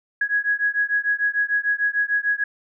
sine beating tone pair, 1661.2 / 1667.9 Hz, G#6 / G#6, 0 / +7 cents, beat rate 6.7 Hz, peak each -22 dBFS, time 0.21-2.44 s, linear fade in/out 5 ms, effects none

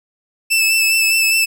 sawtooth tone with vibrato, 2637 Hz, E7, in tune, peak -9 dBFS, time 0.5-1.46 s, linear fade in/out 20 ms, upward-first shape sine, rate 4.9 Hz, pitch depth 23 cents each way, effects none

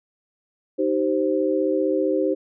sine chord, C minor, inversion first, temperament equal with one note detuned, 311.1 / 386.4 / 523.3 Hz, Eb4 / G4 / C5, 0 / -25 / 0 cents, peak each -23 dBFS, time 0.78-2.35 s, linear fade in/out 20 ms, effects none

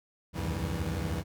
25% pulse tone cluster, 68 / 78.3 / 84.5 / 97 / 161.8 Hz, C#2 / D#2 / E2 / G2 / E3, -33 / +11 / +43 / -18 / -32 cents, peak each -33 / -37 / -32 / -33 / -34 dBFS, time 0.33-1.24 s, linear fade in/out 50 ms, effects none

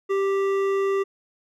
triangle tone with hard clipping, 392 Hz, G4, in tune, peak -22 dBFS, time 0.09-1.04 s, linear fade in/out 20 ms, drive 15 dB, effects none

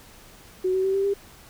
sine tone with pitch steps, 370.8 / 377.7 / 384.8 / 391.9 / 399.3 Hz, F#4 / F#4 / G4 / G4 / G4, +4 / +36 / -32 / 0 / +32 cents, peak -20 dBFS, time 0.64-1.14 s, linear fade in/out 10 ms, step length 100 ms, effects pink hiss -49 dBFS RMS until 1.49 s

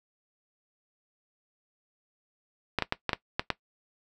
clicks, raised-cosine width 0.3 ms, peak -9 dBFS, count 7, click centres 2.787 / 2.823 / 2.924 / 3.093 / 3.132 / 3.395 / 3.503 s, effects noise-tail reverb RT60 0.1 s tail -17 dB re dry

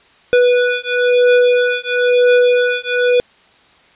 square beating tone pair, 491.3 / 492.3 Hz, B4 / B4, -9 / -6 cents, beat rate 1 Hz, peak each -14 dBFS, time 0.33-3.2 s, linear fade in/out 0 ms, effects white hiss -49 dBFS RMS until 3.95 s + resampled to 8000 Hz

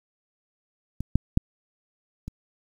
clicks, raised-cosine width 5 ms, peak -17 / -6 / -6 / -21 dBFS, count 4, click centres 1.006 / 1.156 / 1.374 / 2.28 s, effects 8-bit

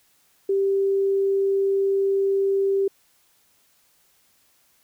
sine tone, 392 Hz, G4, in tune, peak -18 dBFS, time 0.49-2.88 s, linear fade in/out 5 ms, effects white hiss -62 dBFS RMS until 4.83 s

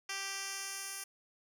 10% pulse tone with band-pass filter sweep, 392 Hz, G4, in tune, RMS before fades -41 dBFS, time 0.09-1.04 s, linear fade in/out 5 ms, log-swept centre 4500 to 10000 Hz, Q 1, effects none

